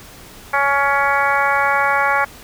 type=harmonic tone; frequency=280 Hz; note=C#4; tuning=18 cents sharp; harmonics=2 / 3 / 4 / 5 / 6 / 7 / 8; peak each=-24 / -19 / -20 / -20 / -22 / -25 / -24 dBFS; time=0.53-2.25 s; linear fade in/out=10 ms; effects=pink hiss -40 dBFS RMS until 2.43 s